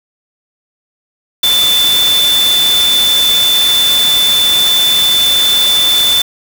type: tone in noise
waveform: sine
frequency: 3520 Hz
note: A7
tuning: in tune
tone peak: -8 dBFS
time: 1.43-6.22 s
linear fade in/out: 5 ms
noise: white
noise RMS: -17 dBFS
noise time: 1.43-6.22 s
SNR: +6 dB
effects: none